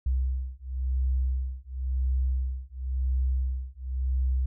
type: beating tone pair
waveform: sine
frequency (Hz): 64 / 64.95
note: C2 / C2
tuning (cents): -38 / -12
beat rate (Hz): 0.95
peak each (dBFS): -28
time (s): 0.06-4.46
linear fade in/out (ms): 5
effects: none